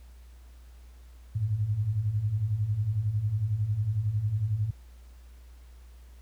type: beating tone pair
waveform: sine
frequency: 98 / 109 Hz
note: G2 / A2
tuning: 0 / -16 cents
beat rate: 11 Hz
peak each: -32 / -26 dBFS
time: 1.35-4.71 s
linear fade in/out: 10 ms
effects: added 60 Hz sine -47 dBFS peak until 6.21 s + pink hiss -63 dBFS RMS until 6.21 s